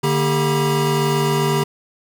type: tone cluster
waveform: square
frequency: 148.4 / 230.3 / 397.7 / 964 Hz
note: D3 / A#3 / G4 / B5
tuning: +18 / -21 / +25 / -42 cents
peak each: -20 / -27 / -21 / -25 dBFS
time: 0.03-1.64 s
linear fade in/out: 10 ms
effects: none